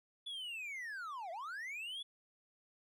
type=linear two-way sweep; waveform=triangle; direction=down then up; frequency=3466 to 640 to 3466 Hz; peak=-40 dBFS; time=0.26-2.03 s; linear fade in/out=10 ms; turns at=1.31 s; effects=none